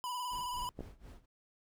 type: tone with vibrato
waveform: square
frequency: 987.8 Hz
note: B5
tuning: in tune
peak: -37 dBFS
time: 0.04-0.69 s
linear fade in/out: 0 ms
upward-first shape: square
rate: 19 Hz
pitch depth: 33 cents each way
type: noise with tremolo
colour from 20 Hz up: brown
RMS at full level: -47 dBFS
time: 0.31-1.26 s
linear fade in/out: 10 ms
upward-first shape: sine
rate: 4.1 Hz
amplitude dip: 90%
type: clicks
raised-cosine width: 2 ms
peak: -28 dBFS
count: 2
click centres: 0.791 / 0.807 s
effects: none